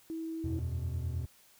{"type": "tone", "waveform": "sine", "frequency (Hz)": 324.5, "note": "E4", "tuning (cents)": -27, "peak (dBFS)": -35, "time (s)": [0.1, 0.59], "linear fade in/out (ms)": 0}
{"type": "chord", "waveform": "triangle", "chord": "E suspended second", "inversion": "none", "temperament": "equal with one note detuned", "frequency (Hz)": [82.41, 91.97, 123.47], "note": ["E2", "F#2", "B2"], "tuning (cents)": [0, -10, 0], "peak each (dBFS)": [-32, -37, -35], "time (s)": [0.44, 1.26], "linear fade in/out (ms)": 5}
{"effects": ["tanh soft clip ceiling -24 dBFS", "white hiss -62 dBFS RMS until 1.59 s"]}